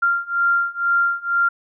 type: beating tone pair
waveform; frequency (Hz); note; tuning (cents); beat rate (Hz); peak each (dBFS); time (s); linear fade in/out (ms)
sine; 1388 / 1390.1; F6 / F6; -11 / -8; 2.1; -20 / -19; 0.02-1.49; 10
effects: none